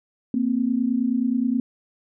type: tone pair together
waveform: sine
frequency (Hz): 232.1 / 261.6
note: A#3 / C4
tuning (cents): -7 / 0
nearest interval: major second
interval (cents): 207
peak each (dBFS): -22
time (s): 0.34-1.6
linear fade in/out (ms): 2
effects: none